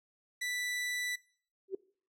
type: tone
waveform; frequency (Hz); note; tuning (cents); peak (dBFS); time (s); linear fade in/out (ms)
sawtooth; 1975.5; B6; 0; -30; 0.41-1.16; 10
type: tone with exponential growth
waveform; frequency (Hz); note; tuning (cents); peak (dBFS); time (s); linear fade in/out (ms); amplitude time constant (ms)
sine; 385.2; G4; -30; -29; 1.68-1.75; 5; 15
effects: noise-tail reverb RT60 0.5 s tail -22 dB re dry + low-pass 12000 Hz 12 dB/octave